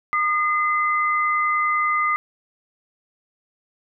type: tone pair together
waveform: sine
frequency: 1218.3 / 2049 Hz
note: D#6 / C7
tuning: -37 / -37 cents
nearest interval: major sixth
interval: 900 cents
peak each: -19 / -23 dBFS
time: 0.13-2.16 s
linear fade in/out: 0 ms
effects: none